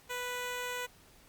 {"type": "tone", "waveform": "10% pulse", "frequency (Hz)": 493.9, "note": "B4", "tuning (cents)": 0, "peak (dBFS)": -27, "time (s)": [0.09, 0.87], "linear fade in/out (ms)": 20, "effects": ["pink hiss -60 dBFS RMS until 1.28 s", "Opus 48 kbps"]}